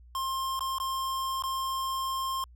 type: tone with dropouts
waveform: square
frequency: 1061 Hz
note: C6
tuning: 24 cents sharp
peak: -30 dBFS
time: 0.15-2.44 s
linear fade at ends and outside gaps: 1 ms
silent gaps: 0.593-0.607 / 0.784-0.8 / 1.423-1.437 s
effects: added 60 Hz sine -50 dBFS peak until 2.55 s